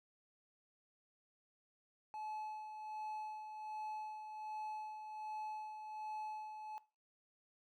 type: tone with tremolo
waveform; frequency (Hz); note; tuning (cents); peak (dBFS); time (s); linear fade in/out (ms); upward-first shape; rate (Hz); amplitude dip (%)
triangle; 859; A5; -42; -40; 2.14-6.78; 0; sine; 1.3; 50
effects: noise-tail reverb RT60 0.3 s tail -18 dB re dry